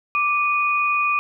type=tone pair together; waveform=sine; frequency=1175 / 2472 Hz; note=D6 / D#7; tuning=+1 / -12 cents; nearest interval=octave + minor second; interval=1287 cents; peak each=-20 / -20 dBFS; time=0.15-1.19 s; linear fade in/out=0 ms; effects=none